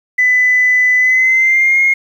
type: tone with pitch glide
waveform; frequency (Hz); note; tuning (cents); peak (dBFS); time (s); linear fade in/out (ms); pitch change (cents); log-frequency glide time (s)
sine; 2000 to 2144; B6 to C7; +21 to +42; -7; 0.18-1.94; 10; +121; 0.98-1.81
effects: tanh soft clip ceiling -3 dBFS + 7-bit